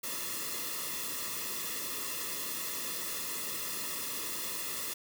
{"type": "noise with comb filter", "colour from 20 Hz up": "white", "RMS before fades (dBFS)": -37, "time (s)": [0.03, 4.94], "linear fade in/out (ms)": 10, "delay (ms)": 1.3, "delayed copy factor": -1, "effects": []}